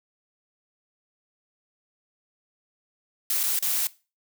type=noise with dropouts; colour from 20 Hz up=blue; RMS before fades=-25 dBFS; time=3.3-3.87 s; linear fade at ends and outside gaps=1 ms; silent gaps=3.432-3.436 / 3.59-3.625 s; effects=noise-tail reverb RT60 0.3 s tail -19 dB re dry